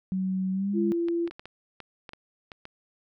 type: tone with pitch glide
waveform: sine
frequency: 188.2 to 205.2 Hz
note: F#3 to G#3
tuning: +30 to -21 cents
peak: -25 dBFS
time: 0.12-0.92 s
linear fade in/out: 0 ms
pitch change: +149 cents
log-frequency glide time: 0.52-0.76 s
type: tone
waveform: sine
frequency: 339.8 Hz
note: F4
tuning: 47 cents flat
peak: -24 dBFS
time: 0.73-1.3 s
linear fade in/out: 50 ms
type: clicks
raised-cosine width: 0.3 ms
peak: -25 dBFS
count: 10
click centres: 1.085 / 1.276 / 1.31 / 1.395 / 1.456 / 1.803 / 2.092 / 2.134 / 2.518 / 2.654 s
effects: none